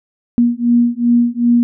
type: beating tone pair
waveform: sine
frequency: 237.3 / 239.9 Hz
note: A#3 / A#3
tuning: +31 / +50 cents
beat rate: 2.6 Hz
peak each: -13 dBFS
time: 0.38-1.63 s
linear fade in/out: 0 ms
effects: none